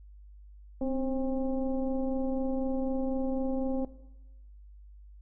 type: tone with frequency modulation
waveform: sine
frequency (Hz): 260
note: C4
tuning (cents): -11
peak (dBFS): -27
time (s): 0.81-3.85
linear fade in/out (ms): 2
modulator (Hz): 272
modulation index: 1.1
effects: noise-tail reverb RT60 1.0 s tail -17 dB re dry + added 50 Hz sine -48 dBFS peak until 5.21 s